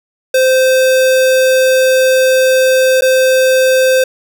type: tone with dropouts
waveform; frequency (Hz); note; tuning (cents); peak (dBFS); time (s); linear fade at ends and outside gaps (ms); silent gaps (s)
square; 519; C5; -14; -8; 0.34-4.04; 5; 3.01-3.02
effects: none